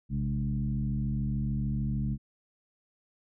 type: tone with frequency modulation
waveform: sine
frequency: 133.8 Hz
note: C3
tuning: 39 cents sharp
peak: -27 dBFS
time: 0.09-2.18 s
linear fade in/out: 50 ms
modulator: 73.5 Hz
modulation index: 1.2
effects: none